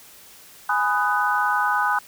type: chord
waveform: sine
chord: G# minor seventh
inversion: none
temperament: just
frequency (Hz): 830.6 / 996.7 / 1245.9 / 1495.1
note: G#5 / B5 / D#6 / F#6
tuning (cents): 0 / +16 / +2 / +18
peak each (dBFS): -24 / -25 / -24 / -23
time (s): 0.69-1.99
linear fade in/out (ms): 5
effects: white hiss -47 dBFS RMS until 2.07 s